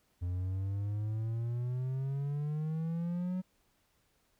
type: exponential sweep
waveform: triangle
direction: up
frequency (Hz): 87.5 to 186.3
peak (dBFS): -30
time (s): 0.21-3.42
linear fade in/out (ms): 20
effects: pink hiss -73 dBFS RMS until 4.39 s